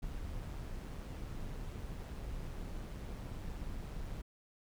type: noise with amplitude modulation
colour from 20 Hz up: brown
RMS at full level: -41 dBFS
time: 0.02-4.22 s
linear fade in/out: 10 ms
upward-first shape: sine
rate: 144 Hz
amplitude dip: 35%
effects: none